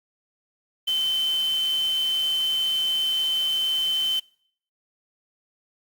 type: tone in noise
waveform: sine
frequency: 3071 Hz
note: G7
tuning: 36 cents flat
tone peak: -21 dBFS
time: 0.87-4.2 s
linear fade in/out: 10 ms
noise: white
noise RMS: -39 dBFS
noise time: 0.87-4.2 s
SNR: +15 dB
effects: noise-tail reverb RT60 0.6 s tail -24 dB re dry + Opus 48 kbps